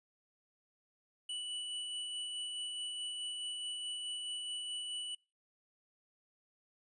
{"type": "tone with tremolo", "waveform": "square", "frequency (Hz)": 2960, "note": "F#7", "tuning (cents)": 0, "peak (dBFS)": -38, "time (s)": [1.29, 5.15], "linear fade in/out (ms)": 5, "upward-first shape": "sine", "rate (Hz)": 4.7, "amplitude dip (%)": 25, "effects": ["noise-tail reverb RT60 0.3 s tail -25 dB re dry", "resampled to 24000 Hz"]}